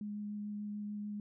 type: tone with vibrato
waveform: sine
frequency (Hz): 207.7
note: G#3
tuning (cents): 0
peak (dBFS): -38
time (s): 0.01-1.2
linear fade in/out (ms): 2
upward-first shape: sine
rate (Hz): 6.8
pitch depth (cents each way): 9
effects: none